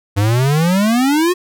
square exponential sweep, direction up, 97.2 to 370 Hz, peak -12 dBFS, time 0.16-1.34 s, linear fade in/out 20 ms, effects none

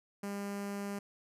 sawtooth tone with notch filter, 201 Hz, G3, 44 cents sharp, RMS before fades -39 dBFS, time 0.23-0.99 s, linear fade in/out 5 ms, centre 3600 Hz, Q 1.7, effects resampled to 32000 Hz

